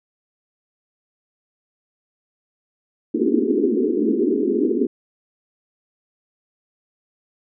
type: band-pass noise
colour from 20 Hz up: white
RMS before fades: -19 dBFS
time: 3.14-4.87 s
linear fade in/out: 10 ms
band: 220 to 430 Hz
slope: 96 dB/octave
effects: none